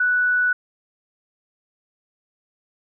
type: tone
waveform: sine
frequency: 1480 Hz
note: F#6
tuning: in tune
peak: -16 dBFS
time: 0-0.53 s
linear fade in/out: 5 ms
effects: none